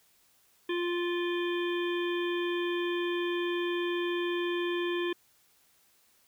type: harmonic tone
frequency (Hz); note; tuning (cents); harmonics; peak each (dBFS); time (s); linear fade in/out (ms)
349.2; F4; 0; 1 / 3 / 5 / 7 / 9 / 10; -29 / -40 / -39 / -42 / -42 / -46; 0.69-5.13; 5
effects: white hiss -66 dBFS RMS until 6.27 s